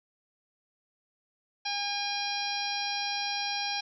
harmonic tone with a mistuned harmonic, 812 Hz, G#5, 39 cents flat, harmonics 1 / 2 / 3 / 4 / 5 / 6 / 7, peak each -35 / -41 / -37 / -39 / -37 / -39 / -37 dBFS, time 1.65-3.81 s, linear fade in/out 10 ms, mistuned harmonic 7, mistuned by -39 cents, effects none

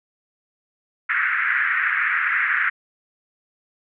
pink band-pass noise, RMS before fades -21 dBFS, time 1.09-2.7 s, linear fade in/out 10 ms, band 1400 to 2100 Hz, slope 48 dB/octave, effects none

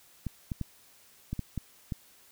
clicks, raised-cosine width 5 ms, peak -20 dBFS, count 7, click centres 0.267 / 0.518 / 0.613 / 1.33 / 1.393 / 1.577 / 1.922 s, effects white hiss -59 dBFS RMS until 2.31 s

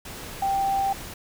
sine tone in noise, 784 Hz, G5, in tune, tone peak -21 dBFS, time 0.42-0.93 s, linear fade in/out 5 ms, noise pink, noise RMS -38 dBFS, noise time 0.05-1.14 s, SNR +14 dB, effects none

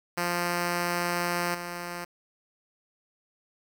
5% pulse tone with level steps, 174.61 Hz, F3, in tune, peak -15 / -23 dBFS, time 0.17-2.05 s, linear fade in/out 10 ms, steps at 1.54 s, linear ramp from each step 10 ms, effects 9-bit

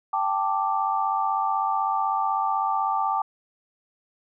sine chord, G suspended second, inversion none, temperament equal, 784 / 880 / 1174.7 Hz, G5 / A5 / D6, 0 / 0 / 0 cents, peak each -26 dBFS, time 0.13-3.22 s, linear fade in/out 5 ms, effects none

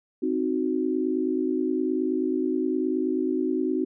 sine chord, C diminished, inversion none, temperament equal, 261.6 / 311.1 / 370 Hz, C4 / Eb4 / Gb4, 0 / 0 / 0 cents, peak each -27 dBFS, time 0.22-3.85 s, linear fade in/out 10 ms, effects none

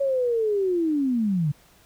sine linear sweep, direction down, 560 to 138.59 Hz, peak -20 dBFS, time 0-1.52 s, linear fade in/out 10 ms, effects pink hiss -56 dBFS RMS until 1.85 s

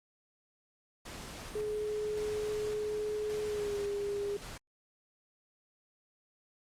pink noise with tremolo, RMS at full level -45 dBFS, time 1.05-4.58 s, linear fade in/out 10 ms, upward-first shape square, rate 0.89 Hz, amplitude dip 35%
sine tone with pitch glide, 423.4 to 405.7 Hz, G#4 to G#4, +33 to -41 cents, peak -32 dBFS, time 1.55-4.37 s, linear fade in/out 5 ms, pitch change -74 cents, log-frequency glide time 3.46-3.78 s
effects low-pass 10000 Hz 12 dB/octave + Opus 48 kbps

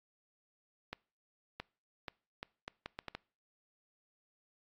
accelerating click train, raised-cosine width 0.3 ms, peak -24 dBFS, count 9, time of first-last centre 0.93-3.15 s, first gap 670 ms, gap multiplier 0.72, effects noise-tail reverb RT60 0.4 s tail -25 dB re dry + AAC 32 kbps

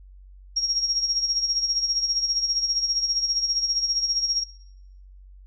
sine tone with tremolo, 5588 Hz, F8, in tune, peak -19 dBFS, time 0.56-4.44 s, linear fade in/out 10 ms, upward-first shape sine, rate 15 Hz, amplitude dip 60%, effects noise-tail reverb RT60 0.9 s tail -21 dB re dry + added 47 Hz sine -44 dBFS peak until 5.46 s

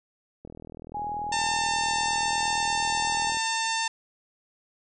click train, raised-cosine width 2 ms, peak -29 dBFS, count 119, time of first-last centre 0.45-3.371 s, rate 40.4 Hz
sine tone, 830.6 Hz, G#5, in tune, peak -29 dBFS, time 0.94-3.31 s, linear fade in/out 10 ms
harmonic tone, 899 Hz, A5, 37 cents sharp, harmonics 1 / 2 / 3 / 4 / 5 / 6 / 7 / 8 / 9, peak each -29 / -32 / -34 / -35 / -36 / -37 / -37 / -38 / -39 dBFS, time 1.32-3.88 s, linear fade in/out 5 ms
effects none

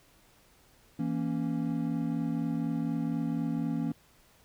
triangle chord, A# diminished, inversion second, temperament equal, 164.81 / 233.1 / 277.2 Hz, E3 / A#3 / C#4, 0 / 0 / 0 cents, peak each -31 dBFS, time 0.99-3.92 s, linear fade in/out 5 ms, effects pink hiss -62 dBFS RMS until 4.44 s

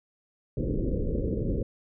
pink low-pass noise, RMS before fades -28 dBFS, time 0.57-1.63 s, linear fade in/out 5 ms, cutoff 550 Hz, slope 96 dB/octave, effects none

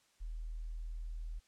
sine tone, 40.14 Hz, E1, 45 cents flat, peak -39 dBFS, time 0.2-1.4 s, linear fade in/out 20 ms, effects white hiss -71 dBFS RMS until 1.47 s + low-pass 8000 Hz 12 dB/octave

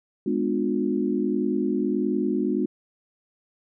sine chord, G# diminished seventh, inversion none, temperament just, 207.7 / 249.2 / 299 / 358.8 Hz, G#3 / B3 / D4 / F4, 0 / +16 / +31 / +47 cents, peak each -27 dBFS, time 0.26-2.66 s, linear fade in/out 5 ms, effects none

